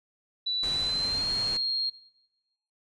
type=tone with pitch glide; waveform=sine; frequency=3957 to 4241 Hz; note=B7 to C8; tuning=+3 to +23 cents; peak=-26 dBFS; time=0.46-1.9 s; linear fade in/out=10 ms; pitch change=+120 cents; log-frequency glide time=0.74-1.27 s
type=noise; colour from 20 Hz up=pink; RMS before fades=-39 dBFS; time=0.63-1.57 s; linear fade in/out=2 ms
effects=noise-tail reverb RT60 1.0 s tail -20 dB re dry + resampled to 22050 Hz